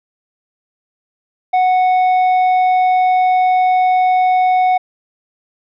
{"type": "tone with tanh clipping", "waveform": "triangle", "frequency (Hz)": 738, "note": "F#5", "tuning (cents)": -5, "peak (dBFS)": -11, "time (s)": [1.53, 4.78], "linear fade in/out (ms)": 10, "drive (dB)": 10, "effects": []}